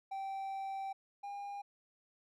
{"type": "tone pair in turn", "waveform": "triangle", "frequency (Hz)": [778, 806.6], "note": ["G5", "G5"], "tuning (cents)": [-13, 49], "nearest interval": "minor second", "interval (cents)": 62, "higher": "second", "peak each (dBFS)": [-36, -39], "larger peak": "first", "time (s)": [[0.11, 0.93], [1.23, 1.62]], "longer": "first", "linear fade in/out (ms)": 10, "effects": []}